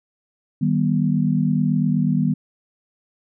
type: chord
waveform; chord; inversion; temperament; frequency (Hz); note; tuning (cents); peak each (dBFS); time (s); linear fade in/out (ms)
sine; Eb augmented; none; just; 155.56 / 194.45 / 243.1; Eb3 / G3 / B3; 0 / -14 / -27; -20 / -21 / -21; 0.61-2.34; 10
effects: none